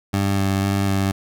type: tone with vibrato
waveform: 20% pulse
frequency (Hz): 98.1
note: G2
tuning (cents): +2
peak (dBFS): -13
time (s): 0.13-1.12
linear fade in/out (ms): 10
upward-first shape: square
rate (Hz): 2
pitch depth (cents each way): 13
effects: none